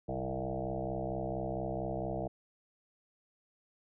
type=tone with frequency modulation; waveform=sine; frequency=393.9 Hz; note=G4; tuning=8 cents sharp; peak=-33 dBFS; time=0.08-2.28 s; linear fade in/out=10 ms; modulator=64.4 Hz; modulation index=5.2; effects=none